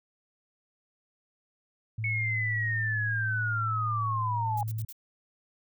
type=tone; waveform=sine; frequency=110 Hz; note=A2; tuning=in tune; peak=-30 dBFS; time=1.98-4.85 s; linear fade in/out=5 ms
type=linear sweep; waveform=sine; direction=down; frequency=2218 to 815 Hz; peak=-28 dBFS; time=2.04-4.63 s; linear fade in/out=2 ms
type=noise bursts; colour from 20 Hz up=violet; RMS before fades=-43 dBFS; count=4; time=4.57-4.927 s; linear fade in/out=5 ms; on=42 ms; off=63 ms
effects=none